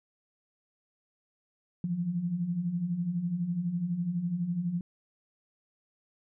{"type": "beating tone pair", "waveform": "sine", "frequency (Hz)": [164.81, 176.81], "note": ["E3", "F3"], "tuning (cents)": [0, 22], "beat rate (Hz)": 12, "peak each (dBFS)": [-36, -29], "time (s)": [1.84, 4.81], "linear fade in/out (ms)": 2, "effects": []}